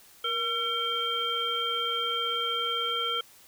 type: harmonic tone with a mistuned harmonic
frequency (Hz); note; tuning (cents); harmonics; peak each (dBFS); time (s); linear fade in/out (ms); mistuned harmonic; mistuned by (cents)
452.7; A4; +49; 1 / 3 / 5 / 7; -36 / -31 / -40 / -29; 0.24-3.21; 5; 1; +74
effects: white hiss -55 dBFS RMS until 3.47 s